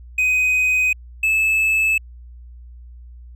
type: tone pair in turn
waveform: triangle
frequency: 2507 / 2610 Hz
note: D#7 / E7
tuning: +12 / -18 cents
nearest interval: minor second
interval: 70 cents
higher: second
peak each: -13 dBFS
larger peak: neither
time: 0.18-0.93 / 1.23-1.98 s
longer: neither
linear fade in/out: 5 ms
effects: added 60 Hz sine -37 dBFS peak until 3.35 s